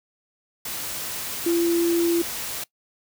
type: tone in noise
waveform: sine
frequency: 340 Hz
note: F4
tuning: 46 cents flat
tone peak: -18 dBFS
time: 1.46-2.22 s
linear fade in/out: 5 ms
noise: white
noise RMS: -31 dBFS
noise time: 0.65-2.64 s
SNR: +10 dB
effects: noise-tail reverb RT60 0.1 s tail -21 dB re dry